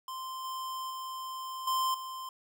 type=tone with level steps; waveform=square; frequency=1042 Hz; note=C6; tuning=7 cents flat; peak=-38 / -36 / -38 / -28 / -39 dBFS; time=0.08-2.29 s; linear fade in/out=2 ms; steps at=0.44 / 0.9 / 1.67 / 1.94 s; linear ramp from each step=5 ms; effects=none